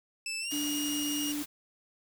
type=tone with pitch glide; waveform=20% pulse; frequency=2637 to 2859 Hz; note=E7 to F7; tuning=0 to +40 cents; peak=-28 dBFS; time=0.26-1.32 s; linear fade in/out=2 ms; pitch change=+140 cents; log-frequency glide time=0.4-0.52 s
type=noise; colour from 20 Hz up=white; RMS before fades=-40 dBFS; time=0.5-1.46 s; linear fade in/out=20 ms
type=tone; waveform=sine; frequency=293.7 Hz; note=D4; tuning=in tune; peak=-32 dBFS; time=0.52-1.43 s; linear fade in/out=10 ms
effects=none